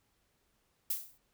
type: noise with exponential decay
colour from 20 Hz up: violet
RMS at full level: -30 dBFS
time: 0.9-1.18 s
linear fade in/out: 5 ms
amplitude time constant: 60 ms
effects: pink hiss -75 dBFS RMS until 1.33 s